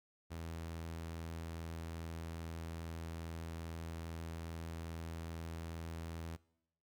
sawtooth tone, 82.41 Hz, E2, in tune, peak -39 dBFS, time 0.3-6.37 s, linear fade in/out 20 ms, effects noise-tail reverb RT60 0.8 s tail -22 dB re dry + Opus 48 kbps

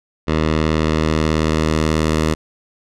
10% pulse tone with low-pass filter sweep, 78.4 Hz, D#2, 14 cents sharp, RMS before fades -17 dBFS, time 0.27-2.35 s, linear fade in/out 20 ms, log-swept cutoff 3800 to 8900 Hz, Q 0.77, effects none

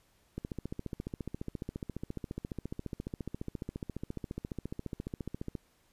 click train, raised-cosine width 3 ms, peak -24 dBFS, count 76, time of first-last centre 0.38-5.552 s, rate 14.5 Hz, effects pink hiss -69 dBFS RMS until 5.92 s + resampled to 32000 Hz

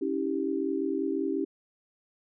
sine chord, C# diminished, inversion none, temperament equal with one note detuned, 277.2 / 322.8 / 392 Hz, C#4 / E4 / G4, 0 / -36 / 0 cents, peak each -31 dBFS, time 0.01-1.45 s, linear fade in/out 10 ms, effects none

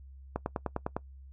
click train, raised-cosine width 1 ms, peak -17 dBFS, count 7, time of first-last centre 0.36-0.965 s, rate 9.91 Hz, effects noise-tail reverb RT60 0.1 s tail -21 dB re dry + added 67 Hz sine -47 dBFS peak until 1.32 s

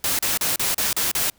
white noise bursts, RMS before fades -22 dBFS, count 7, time 0.04-1.3 s, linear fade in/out 2 ms, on 150 ms, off 35 ms, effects pink hiss -59 dBFS RMS until 1.38 s

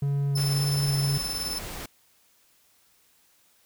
triangle tone with vibrato, 140 Hz, C#3, 18 cents sharp, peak -21 dBFS, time 0.02-1.18 s, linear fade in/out 5 ms, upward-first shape square, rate 1.7 Hz, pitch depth 10 cents each way
sawtooth tone with tremolo, 5274 Hz, E8, in tune, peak -25 dBFS, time 0.35-1.59 s, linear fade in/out 10 ms, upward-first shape sine, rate 19 Hz, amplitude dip 45%
pink noise, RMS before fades -37 dBFS, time 0.37-1.86 s, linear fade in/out 5 ms
effects white hiss -63 dBFS RMS until 3.65 s

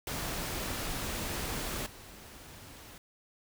pink noise with level steps, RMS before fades -36 / -50 dBFS, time 0.07-2.98 s, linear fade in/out 2 ms, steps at 1.86 s, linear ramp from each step 5 ms, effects none

